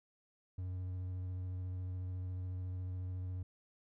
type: tone with vibrato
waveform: triangle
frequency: 91.7 Hz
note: F#2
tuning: 15 cents flat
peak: -36 dBFS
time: 0.58-3.43 s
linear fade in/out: 5 ms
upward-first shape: sine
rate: 14 Hz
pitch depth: 15 cents each way
effects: none